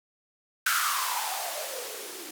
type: noise with band-pass filter sweep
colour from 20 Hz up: violet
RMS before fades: -31 dBFS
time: 0.66-2.31 s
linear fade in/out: 5 ms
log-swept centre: 1500 to 310 Hz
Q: 7.2
effects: none